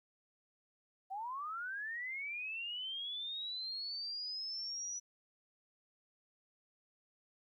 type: linear sweep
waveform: sine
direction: up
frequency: 740 to 5920 Hz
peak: -39 dBFS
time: 1.1-5 s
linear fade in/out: 20 ms
effects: 13-bit